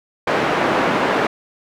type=band-pass noise; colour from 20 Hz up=pink; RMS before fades=-18 dBFS; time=0.27-1.27 s; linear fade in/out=5 ms; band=290 to 1800 Hz; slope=12 dB/octave; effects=none